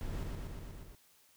brown noise with echo, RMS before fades -39 dBFS, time 0.01-0.23 s, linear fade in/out 0 ms, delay 120 ms, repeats 6, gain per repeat -2 dB, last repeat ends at 0.95 s, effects white hiss -66 dBFS RMS until 1.36 s

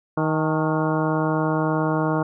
harmonic tone with a mistuned harmonic, 157 Hz, D#3, 16 cents sharp, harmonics 1 / 2 / 3 / 4 / 5 / 6 / 7 / 8 / 9, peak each -24 / -24 / -28 / -28 / -32 / -30 / -30 / -36 / -33 dBFS, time 0.17-2.23 s, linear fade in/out 5 ms, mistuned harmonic 6, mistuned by -69 cents, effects none

